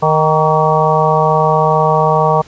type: harmonic tone with a mistuned harmonic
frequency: 155.56 Hz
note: D#3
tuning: in tune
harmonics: 1 / 3 / 4 / 5 / 6 / 7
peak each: -16 / -16 / -16 / -16 / -16 / -16 dBFS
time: 0.02-2.42 s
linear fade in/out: 10 ms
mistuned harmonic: 7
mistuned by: +65 cents
effects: pink hiss -42 dBFS RMS until 2.47 s + resampled to 16000 Hz